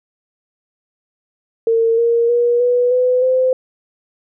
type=tone with pitch steps; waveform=sine; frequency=455.8 / 467 / 478.5 / 490.2 / 502.2 / 514.6 Hz; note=A#4 / A#4 / A#4 / B4 / B4 / C5; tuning=-39 / +3 / +45 / -13 / +29 / -29 cents; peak=-11 dBFS; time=1.67-3.53 s; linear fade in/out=2 ms; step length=310 ms; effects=none